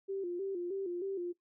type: tone with vibrato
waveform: sine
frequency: 370 Hz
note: F#4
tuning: in tune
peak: -34 dBFS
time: 0.08-1.33 s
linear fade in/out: 20 ms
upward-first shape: square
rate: 3.2 Hz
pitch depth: 91 cents each way
effects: noise-tail reverb RT60 0.1 s tail -17 dB re dry